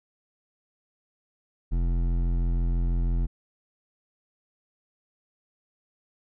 triangle tone with hard clipping, 43.05 Hz, F1, 24 cents flat, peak -24 dBFS, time 1.71-3.27 s, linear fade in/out 20 ms, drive 16 dB, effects none

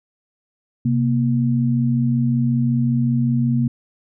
sine tone pair together, 130.48 / 235.8 Hz, C3 / A#3, -4 / +20 cents, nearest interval minor seventh, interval 1024 cents, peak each -18 dBFS, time 0.85-3.68 s, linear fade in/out 5 ms, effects none

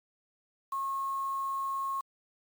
sine tone with quantisation, 1086 Hz, C#6, 36 cents flat, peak -30 dBFS, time 0.72-2.01 s, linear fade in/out 5 ms, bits 8, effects MP3 96 kbps

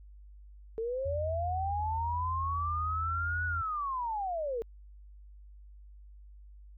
sine linear two-way sweep, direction up then down, 440 to 1480 to 440 Hz, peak -31 dBFS, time 0.78-4.62 s, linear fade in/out 0 ms, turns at 3.45 s
sine tone with vibrato, 82.6 Hz, E2, 4 cents sharp, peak -34 dBFS, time 1.05-3.62 s, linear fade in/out 10 ms, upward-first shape sine, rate 0.97 Hz, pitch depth 22 cents each way
effects added 50 Hz sine -49 dBFS peak until 6.77 s

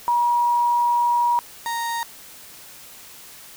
sine / 35% pulse tone pair in turn, 957 / 931.4 Hz, A#5 / A#5, +45 / -2 cents, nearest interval unison, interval 47 cents, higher first, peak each -16 / -22 dBFS, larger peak first, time 0.08-1.39 / 1.66-2.03 s, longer first, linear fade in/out 0 ms, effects white hiss -43 dBFS RMS until 3.56 s

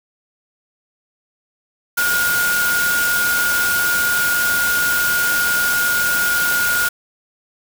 sine tone in noise, 1432 Hz, F6, 43 cents sharp, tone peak -16 dBFS, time 1.97-6.89 s, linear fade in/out 10 ms, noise white, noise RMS -22 dBFS, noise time 1.97-6.89 s, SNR +3 dB, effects none

